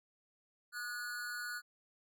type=tone with amplitude modulation; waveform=square; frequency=1458 Hz; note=F#6; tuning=26 cents flat; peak=-37 dBFS; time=0.72-1.62 s; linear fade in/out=50 ms; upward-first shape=sine; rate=242 Hz; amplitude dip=70%; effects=none